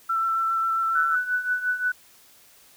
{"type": "tone with vibrato", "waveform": "sine", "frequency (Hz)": 1338, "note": "E6", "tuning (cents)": 25, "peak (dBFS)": -21, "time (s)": [0.09, 1.16], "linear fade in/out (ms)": 10, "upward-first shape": "sine", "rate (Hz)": 7.4, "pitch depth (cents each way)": 12}
{"type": "tone with tremolo", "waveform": "sine", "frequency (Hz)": 1489, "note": "F#6", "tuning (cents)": 11, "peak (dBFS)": -19, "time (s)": [0.95, 1.92], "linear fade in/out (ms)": 5, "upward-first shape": "triangle", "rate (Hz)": 5.7, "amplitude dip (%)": 80}
{"effects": ["white hiss -54 dBFS RMS until 2.76 s"]}